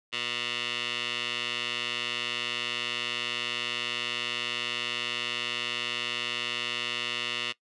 15% pulse tone with band-pass filter, 120 Hz, B2, 49 cents flat, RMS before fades -32 dBFS, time 0.12-7.53 s, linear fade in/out 20 ms, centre 3000 Hz, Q 3.3, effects noise-tail reverb RT60 0.1 s tail -19 dB re dry + resampled to 24000 Hz

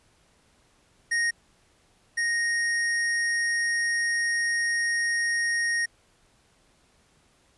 square tone pair in turn, 1864.7 / 1864.7 Hz, A#6 / A#6, 0 / 0 cents, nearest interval unison, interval 0 cents, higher neither, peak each -23 / -24 dBFS, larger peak first, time 1.11-1.31 / 2.17-5.86 s, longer second, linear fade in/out 10 ms, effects pink hiss -63 dBFS RMS until 7.57 s + resampled to 24000 Hz

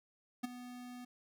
square tone with ADSR envelope, 246.9 Hz, B3, in tune, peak -33 dBFS, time 0.43-1.05 s, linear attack 14 ms, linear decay 15 ms, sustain -14 dB, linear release 7 ms, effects none

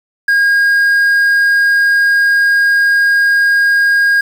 triangle tone with quantisation, 1627 Hz, G#6, 36 cents flat, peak -6 dBFS, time 0.28-4.21 s, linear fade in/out 5 ms, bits 6, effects none

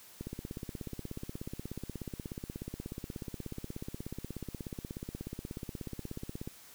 click train, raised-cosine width 3 ms, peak -26 dBFS, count 105, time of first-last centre 0.21-6.475 s, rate 16.6 Hz, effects white hiss -55 dBFS RMS until 6.74 s

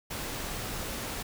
pink noise, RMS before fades -36 dBFS, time 0.1-1.23 s, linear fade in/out 10 ms, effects none

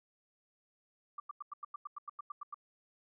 sine tone bursts, 1175 Hz, D6, 1 cent sharp, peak -39 dBFS, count 13, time 1.18-2.544 s, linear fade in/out 5 ms, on 20 ms, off 92 ms, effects none

